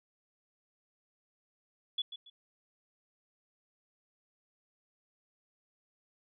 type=tone with echo; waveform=sine; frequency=3413 Hz; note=G#7; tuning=47 cents sharp; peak=-30 dBFS; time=1.98-2.02 s; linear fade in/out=5 ms; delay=140 ms; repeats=2; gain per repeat=-11 dB; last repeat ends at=2.3 s; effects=none